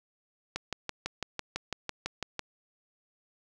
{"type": "click train", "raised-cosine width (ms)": 0.2, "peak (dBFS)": -15, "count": 12, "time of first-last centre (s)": [0.56, 2.393], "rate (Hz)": 6, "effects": []}